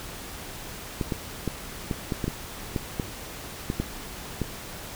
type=clicks; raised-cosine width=3 ms; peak=-13 dBFS; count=12; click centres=1.012 / 1.122 / 1.477 / 1.912 / 2.122 / 2.242 / 2.28 / 2.762 / 2.998 / 3.701 / 3.8 / 4.417 s; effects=pink hiss -39 dBFS RMS until 4.95 s